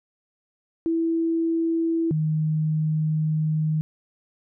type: tone pair in turn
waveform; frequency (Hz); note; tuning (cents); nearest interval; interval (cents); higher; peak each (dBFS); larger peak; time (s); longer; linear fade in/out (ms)
sine; 329.6 / 155.55; E4 / D#3; 0 / 0; octave + minor second; 1300; first; -20; neither; 0.86-2.11 / 2.11-3.81; second; 0
effects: none